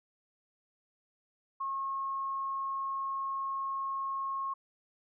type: tone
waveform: sine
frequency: 1085 Hz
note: C#6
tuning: 37 cents flat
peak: -32 dBFS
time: 1.6-4.54 s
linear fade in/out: 10 ms
effects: none